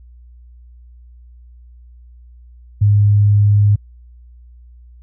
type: tone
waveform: sine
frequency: 103 Hz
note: G#2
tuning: 14 cents flat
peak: -8 dBFS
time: 2.81-3.76 s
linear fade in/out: 10 ms
effects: added 60 Hz sine -39 dBFS peak until 5.02 s